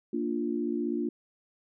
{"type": "chord", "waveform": "sine", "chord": "Bb major", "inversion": "none", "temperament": "equal", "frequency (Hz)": [233.1, 293.7, 349.2], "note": ["Bb3", "D4", "F4"], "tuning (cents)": [0, 0, 0], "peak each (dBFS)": -32, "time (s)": [0.13, 1.09], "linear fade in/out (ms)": 5, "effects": []}